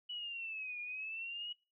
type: linear two-way sweep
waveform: sine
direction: down then up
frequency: 2960 to 2418 to 2922 Hz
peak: -40 dBFS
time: 0.09-1.53 s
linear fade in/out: 10 ms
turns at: 0.8 s
effects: noise-tail reverb RT60 0.3 s tail -21 dB re dry